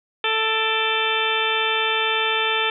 harmonic tone with a mistuned harmonic, 442.1 Hz, A4, 8 cents sharp, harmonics 1 / 2 / 3 / 4 / 5 / 6 / 7 / 8, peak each -27 / -27 / -27 / -27 / -27 / -27 / -27 / -27 dBFS, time 0.24-2.7 s, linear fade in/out 2 ms, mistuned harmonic 5, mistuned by +96 cents, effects none

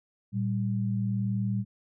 sine tone pair together, 114.75 / 195.9 Hz, A#2 / G3, -27 / -1 cents, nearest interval major sixth, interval 926 cents, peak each -28 / -29 dBFS, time 0.32-1.65 s, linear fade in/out 50 ms, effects none

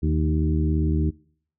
harmonic tone with a mistuned harmonic, 77.6 Hz, D#2, 4 cents flat, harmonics 1 / 2 / 3 / 4 / 5, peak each -21 / -25 / -29 / -28 / -34 dBFS, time 0.02-1.11 s, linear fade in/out 20 ms, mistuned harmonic 3, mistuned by -41 cents, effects noise-tail reverb RT60 0.6 s tail -24 dB re dry

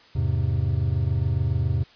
triangle chord, E augmented, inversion none, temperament equal with one note detuned, 83.32 / 103.83 / 130.81 Hz, E2 / G#2 / B#2, +19 / 0 / 0 cents, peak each -23 dBFS, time 0.15-1.84 s, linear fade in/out 10 ms, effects white hiss -52 dBFS RMS until 1.95 s + resampled to 11025 Hz

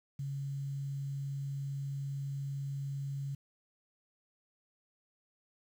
sine tone with quantisation, 138.8 Hz, C#3, 3 cents sharp, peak -35 dBFS, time 0.19-3.35 s, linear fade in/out 5 ms, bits 10, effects none

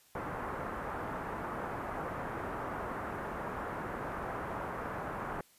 white low-pass noise, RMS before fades -39 dBFS, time 0.15-5.41 s, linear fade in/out 2 ms, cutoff 1400 Hz, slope 24 dB/octave, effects white hiss -64 dBFS RMS until 5.58 s + resampled to 32000 Hz

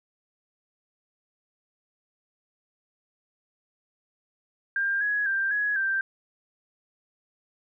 sine tone with pitch steps, 1597 / 1672 / 1581 / 1674 / 1571 Hz, G6 / G#6 / G6 / G#6 / G6, +32 / +11 / +14 / +13 / +3 cents, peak -23 dBFS, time 4.76-6.01 s, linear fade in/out 2 ms, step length 250 ms, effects none

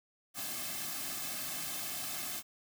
white noise with comb filter, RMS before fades -39 dBFS, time 0.34-2.43 s, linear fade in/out 50 ms, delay 2.1 ms, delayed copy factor -0.9, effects none

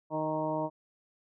harmonic tone with a mistuned harmonic, 155.56 Hz, D#3, in tune, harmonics 1 / 2 / 3 / 4 / 5 / 6 / 7, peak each -39 / -35 / -41 / -33 / -43 / -35 / -45 dBFS, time 0.1-0.7 s, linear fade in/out 50 ms, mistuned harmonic 5, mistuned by +19 cents, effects none

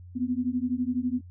sine beating tone pair, 243.6 / 255.6 Hz, B3 / C4, -24 / -40 cents, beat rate 12 Hz, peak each -28 dBFS, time 0.15-1.21 s, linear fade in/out 20 ms, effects noise-tail reverb RT60 0.1 s tail -22 dB re dry + added 89 Hz sine -43 dBFS peak until 1.3 s

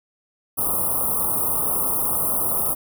white band-stop noise, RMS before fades -22 dBFS, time 0.57-2.75 s, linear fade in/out 20 ms, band 1300 to 9100 Hz, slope 96 dB/octave, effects none

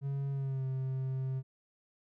triangle tone with pitch glide, 138.59 to 131.8 Hz, C#3 to C3, 0 to +13 cents, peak -30 dBFS, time 0.01-1.43 s, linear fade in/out 50 ms, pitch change -87 cents, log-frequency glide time 0.31-0.65 s, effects none

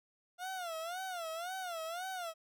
30% pulse tone with vibrato, 698.5 Hz, F5, in tune, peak -36 dBFS, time 0.38-2.34 s, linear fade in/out 50 ms, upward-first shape sine, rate 1.9 Hz, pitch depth 150 cents each way, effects none

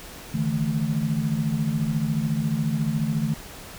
sine chord, D suspended second, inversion none, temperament equal with one note detuned, 146.83 / 160.96 / 220 Hz, D3 / E3 / A3, 0 / -41 / 0 cents, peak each -26 dBFS, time 0.34-3.34 s, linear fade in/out 5 ms, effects pink hiss -41 dBFS RMS until 3.78 s

